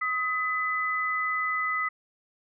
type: tone pair together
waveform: sine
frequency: 1261.2 / 2002 Hz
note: D#6 / B6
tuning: +23 / +23 cents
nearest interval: minor sixth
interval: 800 cents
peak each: -28 dBFS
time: 0.01-1.89 s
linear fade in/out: 10 ms
effects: none